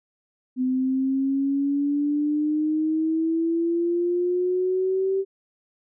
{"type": "exponential sweep", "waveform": "sine", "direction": "up", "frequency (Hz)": [254, 389.3], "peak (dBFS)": -20, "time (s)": [0.56, 5.25], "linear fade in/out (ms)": 50, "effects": []}